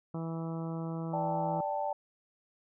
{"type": "harmonic tone", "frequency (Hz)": 164, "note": "E3", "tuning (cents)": -9, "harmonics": [1, 2, 3, 4, 5, 6, 7, 8], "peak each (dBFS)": [-35, -41, -45, -47, -49, -51, -52, -53], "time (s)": [0.14, 1.61], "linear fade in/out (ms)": 5}
{"type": "chord", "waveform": "sine", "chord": "D suspended fourth", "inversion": "none", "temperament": "just", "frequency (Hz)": [587.3, 783.1, 881], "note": ["D5", "G5", "A5"], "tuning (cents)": [0, -2, 2], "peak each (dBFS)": -35, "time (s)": [1.13, 1.93], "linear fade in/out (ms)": 5}
{"effects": []}